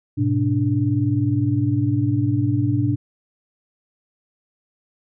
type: tone cluster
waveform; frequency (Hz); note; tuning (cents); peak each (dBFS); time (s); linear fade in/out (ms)
sine; 105.8 / 125.6 / 292.6; G#2 / B2 / D4; +33 / +30 / -6; -21; 0.17-2.96; 20
effects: none